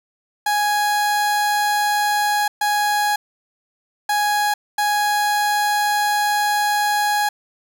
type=tone bursts at uneven times; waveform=30% pulse; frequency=830.6 Hz; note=G#5; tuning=in tune; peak=-14 dBFS; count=4; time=0.46-2.48 / 2.61-3.16 / 4.09-4.54 / 4.78-7.29 s; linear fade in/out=5 ms; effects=none